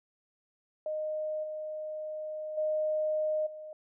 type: tone with level steps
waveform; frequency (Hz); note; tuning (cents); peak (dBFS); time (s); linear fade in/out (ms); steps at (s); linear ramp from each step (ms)
sine; 617; D#5; -15; -31 / -35 / -27 / -41; 0.86-3.73; 2; 1.43 / 2.57 / 3.46; 10
effects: none